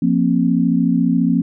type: chord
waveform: sine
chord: F suspended fourth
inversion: none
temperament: equal with one note detuned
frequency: 174.61 / 233.1 / 267.3 Hz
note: F3 / Bb3 / C4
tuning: 0 / 0 / +37 cents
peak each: -17 dBFS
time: 0.02-1.42 s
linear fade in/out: 5 ms
effects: none